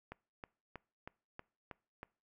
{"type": "click train", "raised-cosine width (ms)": 0.5, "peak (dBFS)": -30, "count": 7, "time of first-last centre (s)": [0.12, 2.031], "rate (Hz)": 3.14, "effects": ["noise-tail reverb RT60 0.4 s tail -24 dB re dry"]}